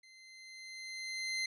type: tone with level ramp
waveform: 25% pulse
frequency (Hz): 2071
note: C7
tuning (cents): -18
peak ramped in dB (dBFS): -54 to -29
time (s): 0.03-1.46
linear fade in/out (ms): 5
effects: resampled to 24000 Hz